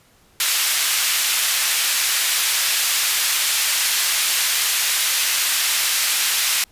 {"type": "high-pass noise", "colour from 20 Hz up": "pink", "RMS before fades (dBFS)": -19, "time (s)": [0.4, 6.64], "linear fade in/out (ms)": 2, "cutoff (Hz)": 2200, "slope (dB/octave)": 12, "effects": ["pink hiss -55 dBFS RMS until 6.71 s", "resampled to 32000 Hz"]}